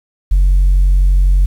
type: tone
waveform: sine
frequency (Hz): 46.01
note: F#1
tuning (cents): -9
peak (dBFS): -5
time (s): 0.31-1.46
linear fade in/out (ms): 10
effects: tanh soft clip ceiling -5 dBFS + 7-bit